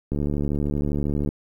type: click train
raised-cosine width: 3 ms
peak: -13 dBFS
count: 86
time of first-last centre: 0.12-1.289 s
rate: 72.7 Hz
effects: 9-bit